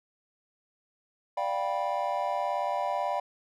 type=chord; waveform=triangle; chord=G dominant seventh; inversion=second; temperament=just; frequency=588 / 705.6 / 784 / 980 Hz; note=D5 / F5 / G5 / B5; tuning=+2 / +18 / 0 / -14 cents; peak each=-31 dBFS; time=1.37-3.2 s; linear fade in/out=5 ms; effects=none